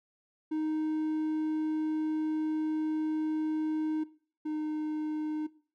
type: tone pair in turn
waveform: triangle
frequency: 311.1 / 307 Hz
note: D#4 / D#4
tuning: 0 / -23 cents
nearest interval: unison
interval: 23 cents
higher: first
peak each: -27 / -29 dBFS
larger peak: first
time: 0.51-4.04 / 4.45-5.47 s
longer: first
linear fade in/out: 10 ms
effects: noise-tail reverb RT60 0.4 s tail -17 dB re dry